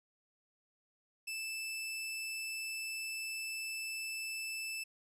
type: tone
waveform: sawtooth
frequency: 2637 Hz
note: E7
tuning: in tune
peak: -35 dBFS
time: 1.27-4.84 s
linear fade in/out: 10 ms
effects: resampled to 32000 Hz + 12-bit